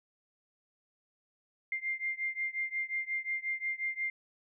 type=beating tone pair; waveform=sine; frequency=2100 / 2105.6 Hz; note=C7 / C7; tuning=+6 / +10 cents; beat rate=5.6 Hz; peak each=-35 / -36 dBFS; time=1.72-4.1 s; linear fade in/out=2 ms; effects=none